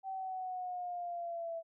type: linear sweep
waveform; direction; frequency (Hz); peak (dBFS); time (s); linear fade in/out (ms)
sine; down; 772 to 659.3; -37; 0.03-1.63; 50
effects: none